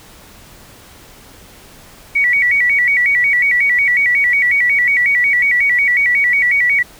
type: tone with vibrato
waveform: sine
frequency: 2093 Hz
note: C7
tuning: in tune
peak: -10 dBFS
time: 2.15-6.83 s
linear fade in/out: 10 ms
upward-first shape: square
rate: 5.5 Hz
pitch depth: 120 cents each way
effects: pink hiss -41 dBFS RMS until 6.99 s